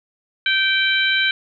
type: harmonic tone with a mistuned harmonic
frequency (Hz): 777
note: G5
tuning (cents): -16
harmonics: 2 / 3 / 4 / 5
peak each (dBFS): -19 / -21 / -22 / -23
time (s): 0.46-1.31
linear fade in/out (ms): 2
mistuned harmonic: 5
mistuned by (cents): +18
effects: none